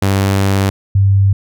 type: tone pair in turn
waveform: sawtooth / sine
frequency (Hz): 97.8 / 98.2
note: G2 / G2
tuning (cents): -4 / +4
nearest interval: unison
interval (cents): 8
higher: second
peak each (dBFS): -7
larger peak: neither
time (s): 0.02-0.7 / 0.95-1.33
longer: first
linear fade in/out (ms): 5
effects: none